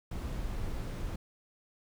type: noise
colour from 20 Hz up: brown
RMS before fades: -36 dBFS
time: 0.11-1.16 s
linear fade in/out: 5 ms
effects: none